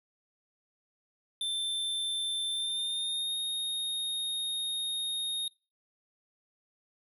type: tone with pitch glide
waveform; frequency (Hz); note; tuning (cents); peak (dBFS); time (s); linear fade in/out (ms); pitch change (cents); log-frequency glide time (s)
square; 3555 to 3715; A7 to A#7; +17 to -7; -31; 1.41-5.48; 2; +76; 2.5-3.37
effects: noise-tail reverb RT60 0.3 s tail -25 dB re dry